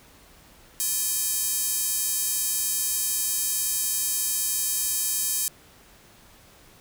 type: tone with high-pass filter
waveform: square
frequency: 349.2 Hz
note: F4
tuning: in tune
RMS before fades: -26 dBFS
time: 0.8-5.48 s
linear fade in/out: 0 ms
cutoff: 8200 Hz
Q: 1.2
effects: pink hiss -53 dBFS RMS until 6.8 s